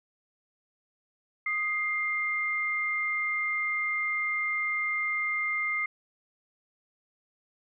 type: tone pair together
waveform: sine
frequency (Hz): 1242 / 2100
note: D#6 / C7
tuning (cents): -3 / +6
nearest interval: major sixth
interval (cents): 909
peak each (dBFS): -35 / -27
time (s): 1.46-5.86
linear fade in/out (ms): 5
effects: none